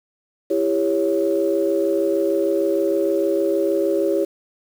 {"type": "chord", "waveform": "sine", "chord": "C# diminished", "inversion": "first", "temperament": "just", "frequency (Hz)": [332.6, 399.1, 554.4], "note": ["E4", "G4", "C#5"], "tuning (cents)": [16, 31, 0], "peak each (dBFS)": [-21, -20, -21], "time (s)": [0.5, 4.25], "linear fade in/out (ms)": 10, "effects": ["tanh soft clip ceiling -7 dBFS", "7-bit"]}